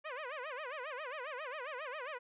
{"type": "tone with vibrato", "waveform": "15% pulse", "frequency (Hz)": 554.4, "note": "C#5", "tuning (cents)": 0, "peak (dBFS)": -34, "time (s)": [0.04, 2.19], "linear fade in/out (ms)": 20, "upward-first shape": "sine", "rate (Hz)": 7.4, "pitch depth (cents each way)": 230, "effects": ["resampled to 8000 Hz"]}